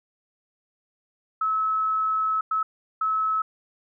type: tone bursts at uneven times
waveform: sine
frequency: 1295 Hz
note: E6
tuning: 31 cents flat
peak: -21 dBFS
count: 3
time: 1.41-2.41 / 2.51-2.63 / 3.01-3.42 s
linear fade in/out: 5 ms
effects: none